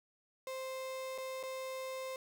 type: tone with dropouts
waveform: 35% pulse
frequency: 523.3 Hz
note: C5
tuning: in tune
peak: -38 dBFS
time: 0.47-2.16 s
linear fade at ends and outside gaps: 1 ms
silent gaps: 1.179-1.183 / 1.429-1.435 s
effects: none